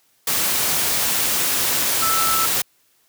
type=tone in noise; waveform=sine; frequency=1318.5 Hz; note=E6; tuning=in tune; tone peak=-20 dBFS; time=2.02-2.46 s; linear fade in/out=5 ms; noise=white; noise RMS=-20 dBFS; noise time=0.27-2.62 s; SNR=-3 dB; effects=white hiss -61 dBFS RMS until 3.08 s + high-pass 60 Hz 12 dB/octave